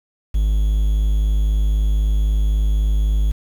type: tone with quantisation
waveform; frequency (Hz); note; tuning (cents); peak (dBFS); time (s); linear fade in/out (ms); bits
triangle; 51.91; G#1; 0; -12; 0.34-3.32; 10; 7
effects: none